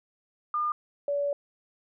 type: tone pair in turn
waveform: sine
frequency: 1209 / 571.8 Hz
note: D6 / D5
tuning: +50 / -46 cents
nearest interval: octave + minor second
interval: 1296 cents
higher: first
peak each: -25 / -25 dBFS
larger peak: neither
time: 0.54-0.72 / 1.08-1.33 s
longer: second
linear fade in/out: 2 ms
effects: none